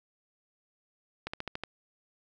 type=slowing click train; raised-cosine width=0.3 ms; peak=-19 dBFS; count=6; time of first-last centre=1.27-1.636 s; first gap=65 ms; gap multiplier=1.06; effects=none